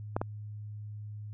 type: clicks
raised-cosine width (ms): 1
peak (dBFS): -15 / -17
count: 2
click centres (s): 0.165 / 0.215
effects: added 105 Hz sine -39 dBFS peak until 1.33 s